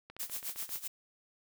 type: click train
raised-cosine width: 0.3 ms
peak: -32 dBFS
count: 11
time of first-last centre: 0.1-0.758 s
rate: 15.2 Hz
type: noise with tremolo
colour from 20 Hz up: blue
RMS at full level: -37 dBFS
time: 0.19-0.88 s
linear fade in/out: 10 ms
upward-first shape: sine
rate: 7.7 Hz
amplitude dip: 85%
effects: none